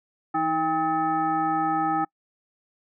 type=tone with frequency modulation; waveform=sine; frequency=798 Hz; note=G5; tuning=31 cents sharp; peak=-21 dBFS; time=0.34-2.05 s; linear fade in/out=10 ms; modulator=481 Hz; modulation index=1.1; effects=noise-tail reverb RT60 0.1 s tail -26 dB re dry